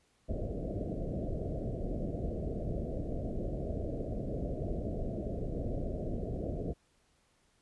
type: low-pass noise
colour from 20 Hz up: pink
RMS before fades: -36 dBFS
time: 0.28-6.74 s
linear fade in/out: 20 ms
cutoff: 680 Hz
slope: 96 dB/octave
effects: pink hiss -71 dBFS RMS until 7.61 s + resampled to 24000 Hz